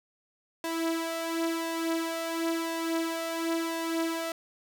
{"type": "tone with flanger", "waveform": "sawtooth", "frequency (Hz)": 329.6, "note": "E4", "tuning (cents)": 0, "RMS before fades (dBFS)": -31, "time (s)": [0.64, 4.32], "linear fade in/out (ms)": 2, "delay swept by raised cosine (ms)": [1.9, 4.5], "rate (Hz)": 0.96, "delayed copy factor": 0.6, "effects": []}